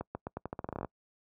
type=accelerating click train; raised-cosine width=1 ms; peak=-22 dBFS; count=15; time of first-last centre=0.01-0.847 s; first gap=140 ms; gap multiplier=0.85; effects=noise-tail reverb RT60 0.1 s tail -26 dB re dry + high-pass 60 Hz 12 dB/octave